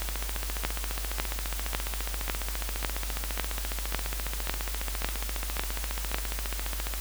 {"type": "two click trains", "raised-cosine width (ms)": 0.3, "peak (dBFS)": [-16, -10], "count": [102, 11], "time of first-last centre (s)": [[0.02, 6.938], [0.65, 6.145]], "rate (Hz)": [14.6, 1.82], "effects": ["added 50 Hz sine -32 dBFS peak until 7 s", "white hiss -38 dBFS RMS until 7 s"]}